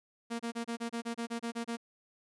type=tone bursts; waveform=sawtooth; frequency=233.1 Hz; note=A#3; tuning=in tune; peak=-30 dBFS; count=12; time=0.3-1.771 s; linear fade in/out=20 ms; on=96 ms; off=29 ms; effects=resampled to 24000 Hz